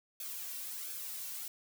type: noise with flanger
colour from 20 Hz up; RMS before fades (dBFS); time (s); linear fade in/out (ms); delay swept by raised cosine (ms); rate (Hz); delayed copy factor
blue; -42; 0.2-1.48; 2; 1 to 2.4; 1.4; -0.6
effects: none